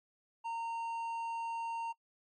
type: tone with hard clipping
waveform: triangle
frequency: 920 Hz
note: A#5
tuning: 23 cents flat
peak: -37 dBFS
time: 0.44-1.93 s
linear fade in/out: 20 ms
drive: 9 dB
effects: noise-tail reverb RT60 0.1 s tail -22 dB re dry + MP3 48 kbps